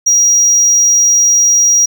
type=tone; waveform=triangle; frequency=5730 Hz; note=F8; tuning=44 cents sharp; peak=-5 dBFS; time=0.06-1.86 s; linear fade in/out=10 ms; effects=none